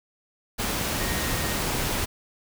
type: tone in noise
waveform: sine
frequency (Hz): 1864.7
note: A#6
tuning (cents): 0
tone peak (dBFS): -36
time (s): 0.99-1.56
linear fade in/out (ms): 20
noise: pink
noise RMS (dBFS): -27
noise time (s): 0.58-2.06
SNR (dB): -12
effects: none